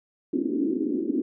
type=band-pass noise; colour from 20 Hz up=pink; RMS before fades=-26 dBFS; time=0.33-1.22 s; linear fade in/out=5 ms; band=250 to 350 Hz; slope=48 dB/octave; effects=none